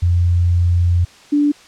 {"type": "tone pair in turn", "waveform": "sine", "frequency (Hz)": [87.31, 291.8], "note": ["F2", "D4"], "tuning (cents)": [0, -11], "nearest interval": "octave + major sixth", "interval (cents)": 2089, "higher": "second", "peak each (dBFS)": -11, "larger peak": "neither", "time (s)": [[0.02, 1.05], [1.32, 1.52]], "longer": "first", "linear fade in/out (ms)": 10, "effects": ["white hiss -44 dBFS RMS until 1.67 s", "low-pass 6000 Hz 12 dB/octave"]}